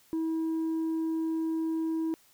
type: tone with tanh clipping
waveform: triangle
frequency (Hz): 323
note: E4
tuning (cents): -35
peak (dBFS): -28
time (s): 0.13-2.14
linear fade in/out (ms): 0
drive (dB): 7
effects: white hiss -62 dBFS RMS until 2.33 s